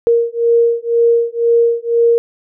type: beating tone pair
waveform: sine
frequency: 466.2 / 468.2 Hz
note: A#4 / A#4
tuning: 0 / +8 cents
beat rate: 2 Hz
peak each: -13 dBFS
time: 0.07-2.18 s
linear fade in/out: 0 ms
effects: none